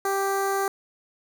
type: tone with notch filter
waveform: 15% pulse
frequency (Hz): 392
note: G4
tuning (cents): 0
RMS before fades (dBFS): -25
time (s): 0.05-0.68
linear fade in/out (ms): 2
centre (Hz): 3300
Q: 0.8
effects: none